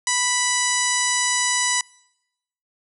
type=harmonic tone with a mistuned harmonic; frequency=987 Hz; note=B5; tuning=1 cent flat; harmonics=1 / 2 / 3 / 4 / 5 / 6 / 7 / 8 / 9 / 10; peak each=-27 / -25 / -31 / -29 / -31 / -26 / -28 / -27 / -30 / -32 dBFS; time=0.07-1.81 s; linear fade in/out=2 ms; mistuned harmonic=8; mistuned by=-22 cents; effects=noise-tail reverb RT60 0.9 s tail -26 dB re dry